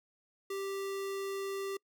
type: tone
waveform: square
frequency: 392 Hz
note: G4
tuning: in tune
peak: -36 dBFS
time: 0.5-1.77 s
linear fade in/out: 5 ms
effects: noise-tail reverb RT60 0.1 s tail -26 dB re dry